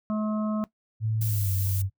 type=harmonic tone; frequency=214.1 Hz; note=A3; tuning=47 cents flat; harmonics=1 / 3 / 5 / 6; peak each=-25 / -35 / -39 / -41 dBFS; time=0.1-0.64 s; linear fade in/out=0 ms
type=tone with pitch glide; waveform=sine; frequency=110 to 96.32 Hz; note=A2 to G2; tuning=0 to -30 cents; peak=-24 dBFS; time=1-1.9 s; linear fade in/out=50 ms; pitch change=-230 cents; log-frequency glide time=1.25-1.51 s
type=noise; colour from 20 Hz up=violet; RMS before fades=-34 dBFS; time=1.21-1.82 s; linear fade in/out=5 ms
effects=noise-tail reverb RT60 0.1 s tail -18 dB re dry